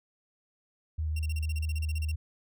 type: tone with vibrato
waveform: sine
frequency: 77.9 Hz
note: D#2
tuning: 3 cents sharp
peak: -28 dBFS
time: 0.98-2.16 s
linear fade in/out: 10 ms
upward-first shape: sine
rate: 6.3 Hz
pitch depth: 17 cents each way
type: tone bursts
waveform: sawtooth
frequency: 2739 Hz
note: F7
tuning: 34 cents flat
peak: -36 dBFS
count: 15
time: 1.16-2.117 s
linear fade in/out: 5 ms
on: 33 ms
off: 33 ms
effects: none